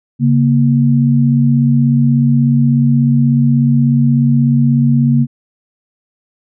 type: tone pair together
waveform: sine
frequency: 138.59 / 235.1 Hz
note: C#3 / A#3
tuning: 0 / +15 cents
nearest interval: major sixth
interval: 915 cents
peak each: -10 / -11 dBFS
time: 0.19-5.27 s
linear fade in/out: 50 ms
effects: none